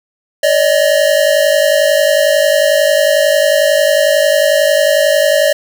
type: tone pair together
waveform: square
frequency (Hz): 571.2 / 622.3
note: D5 / D#5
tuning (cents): -48 / 0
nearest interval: minor second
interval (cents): 148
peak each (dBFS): -12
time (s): 0.43-5.53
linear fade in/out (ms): 5
effects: none